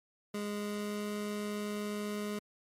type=tone with pitch glide; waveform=25% pulse; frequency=206.7 to 208 Hz; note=G#3 to G#3; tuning=-8 to +3 cents; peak=-31 dBFS; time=0.34-2.39 s; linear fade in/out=5 ms; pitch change=+11 cents; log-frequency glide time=0.52-1.05 s; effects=MP3 64 kbps